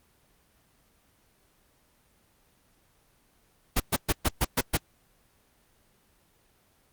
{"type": "noise bursts", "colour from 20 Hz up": "pink", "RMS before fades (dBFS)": -23, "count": 7, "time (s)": [3.76, 4.774], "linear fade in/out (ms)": 10, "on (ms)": 42, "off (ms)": 120, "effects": ["pink hiss -65 dBFS RMS until 6.92 s", "Opus 24 kbps"]}